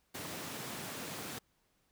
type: high-pass noise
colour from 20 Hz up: pink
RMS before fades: -43 dBFS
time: 0.14-1.39 s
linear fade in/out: 10 ms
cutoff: 110 Hz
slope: 24 dB/octave
effects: pink hiss -75 dBFS RMS until 1.91 s